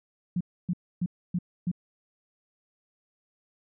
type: tone bursts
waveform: sine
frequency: 177.4 Hz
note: F3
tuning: 27 cents sharp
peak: -24 dBFS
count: 5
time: 0.36-1.715 s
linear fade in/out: 5 ms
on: 47 ms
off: 280 ms
effects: none